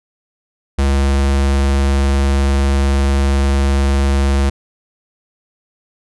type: tone with vibrato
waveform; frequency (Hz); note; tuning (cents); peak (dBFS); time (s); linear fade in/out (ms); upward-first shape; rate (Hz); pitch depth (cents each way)
square; 68.9; C#2; -10; -12; 0.78-4.5; 10; triangle; 20; 40
effects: resampled to 24000 Hz